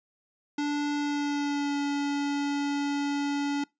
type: tone with pitch glide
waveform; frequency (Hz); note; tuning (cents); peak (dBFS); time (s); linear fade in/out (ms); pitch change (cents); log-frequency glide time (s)
square; 291.6 to 285.3; D4 to C#4; -12 to +50; -27; 0.58-3.64; 5; -38; 0.95-1.77
effects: noise-tail reverb RT60 0.2 s tail -25 dB re dry + resampled to 16000 Hz